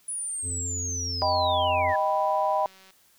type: linear sweep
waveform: sine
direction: down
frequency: 9956 to 1661.2 Hz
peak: -29 dBFS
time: 0.08-1.96 s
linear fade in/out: 5 ms
type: harmonic tone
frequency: 87.31 Hz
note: F2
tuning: in tune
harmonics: 1 / 3 / 5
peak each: -32 / -42 / -46 dBFS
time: 0.42-1.95 s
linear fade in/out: 50 ms
type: chord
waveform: sine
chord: Eb augmented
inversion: none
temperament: equal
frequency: 622.3 / 784 / 987.8 Hz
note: Eb5 / G5 / B5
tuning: 0 / 0 / 0 cents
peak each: -26 dBFS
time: 1.22-2.66 s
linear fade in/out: 0 ms
type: click train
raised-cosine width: 0.2 ms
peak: -36 dBFS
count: 194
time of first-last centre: 1.89-2.906 s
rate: 190 Hz
effects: white hiss -61 dBFS RMS until 3.18 s